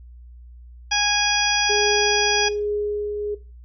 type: harmonic tone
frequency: 825 Hz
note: G#5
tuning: 12 cents flat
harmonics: 1 / 2 / 3 / 4 / 6 / 7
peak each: -25 / -25 / -25 / -25 / -25 / -25 dBFS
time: 0.91-2.49 s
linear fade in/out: 10 ms
type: tone with tremolo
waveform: sine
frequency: 415.3 Hz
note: G#4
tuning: in tune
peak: -20 dBFS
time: 1.69-3.35 s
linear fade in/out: 10 ms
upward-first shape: triangle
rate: 1.2 Hz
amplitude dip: 40%
effects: noise-tail reverb RT60 0.3 s tail -17 dB re dry + added 60 Hz sine -40 dBFS peak until 3.64 s